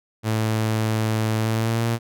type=tone with pitch glide; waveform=sawtooth; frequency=110 to 116.14 Hz; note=A2 to A#2; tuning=0 to -6 cents; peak=-16 dBFS; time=0.23-1.99 s; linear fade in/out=50 ms; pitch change=+94 cents; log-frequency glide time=1.38-1.88 s; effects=none